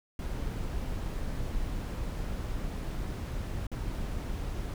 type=noise with dropouts; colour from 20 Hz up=brown; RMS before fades=-34 dBFS; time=0.19-4.74 s; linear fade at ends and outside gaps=2 ms; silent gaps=3.668-3.716 s; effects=none